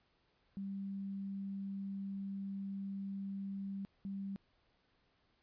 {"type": "tone bursts at uneven times", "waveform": "sine", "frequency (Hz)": 196.3, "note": "G3", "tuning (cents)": 3, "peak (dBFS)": -39, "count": 2, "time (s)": [[0.57, 3.85], [4.05, 4.36]], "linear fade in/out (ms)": 0, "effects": ["pink hiss -75 dBFS RMS until 5.42 s", "resampled to 11025 Hz"]}